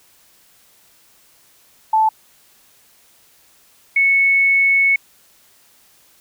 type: tone pair in turn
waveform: sine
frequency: 876 / 2207 Hz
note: A5 / C#7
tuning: -8 / -8 cents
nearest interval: octave + major third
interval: 1600 cents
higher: second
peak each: -11 dBFS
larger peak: neither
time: 1.93-2.09 / 3.96-4.96 s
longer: second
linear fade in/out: 5 ms
effects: white hiss -53 dBFS RMS until 6.2 s